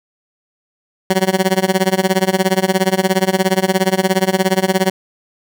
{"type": "tone with tremolo", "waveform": "15% pulse", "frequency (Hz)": 188.9, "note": "F#3", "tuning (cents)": 36, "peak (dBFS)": -3, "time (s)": [1.1, 4.9], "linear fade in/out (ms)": 2, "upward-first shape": "sine", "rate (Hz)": 17, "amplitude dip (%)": 95, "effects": []}